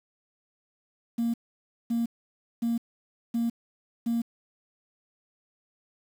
sine tone bursts, 233 Hz, A#3, 1 cent flat, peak -22 dBFS, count 5, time 1.18-4.22 s, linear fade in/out 10 ms, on 160 ms, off 560 ms, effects tanh soft clip ceiling -22 dBFS + 8-bit

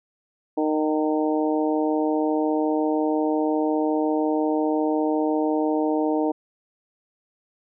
harmonic tone with a mistuned harmonic, 154.4 Hz, D#3, 13 cents flat, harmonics 2 / 3 / 4 / 5 / 6, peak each -22 / -26 / -28 / -30 / -32 dBFS, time 0.57-6.32 s, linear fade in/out 10 ms, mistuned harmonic 6, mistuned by -24 cents, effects none

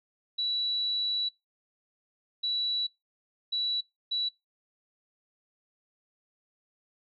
sine tone bursts at uneven times, 3933 Hz, B7, 8 cents flat, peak -27 dBFS, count 4, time 0.38-1.29 / 2.43-2.87 / 3.52-3.81 / 4.11-4.29 s, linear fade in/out 10 ms, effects noise-tail reverb RT60 0.2 s tail -24 dB re dry

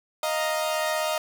sawtooth chord, Eb suspended second, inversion none, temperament equal, 622.3 / 698.5 / 932.3 Hz, Eb5 / F5 / Bb5, 0 / 0 / 0 cents, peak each -22 / -28 / -28 dBFS, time 0.23-1.18 s, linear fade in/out 2 ms, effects none

